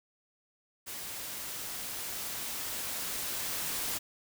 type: noise with level ramp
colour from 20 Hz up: white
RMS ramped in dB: -41 to -34 dBFS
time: 0.86-3.99 s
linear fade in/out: 20 ms
effects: none